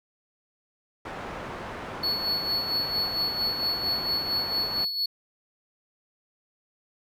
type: low-pass noise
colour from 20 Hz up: white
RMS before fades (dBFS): -37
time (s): 1.05-4.85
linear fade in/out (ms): 5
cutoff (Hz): 1200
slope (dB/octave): 12
type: tone with tremolo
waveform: triangle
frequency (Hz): 4400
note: C#8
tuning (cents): -14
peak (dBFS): -22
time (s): 2.03-5.06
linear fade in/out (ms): 5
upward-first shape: sine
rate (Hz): 4.4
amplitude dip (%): 55
effects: none